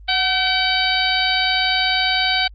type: harmonic tone with a mistuned harmonic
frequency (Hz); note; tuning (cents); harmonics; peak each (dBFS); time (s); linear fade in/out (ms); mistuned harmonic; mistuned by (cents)
764; G5; -45; 1 / 2 / 3 / 4 / 5 / 6; -23 / -23 / -23 / -23 / -23 / -23; 0.08-2.48; 10; 1; -54
effects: added 50 Hz sine -38 dBFS peak until 2.54 s + Opus 24 kbps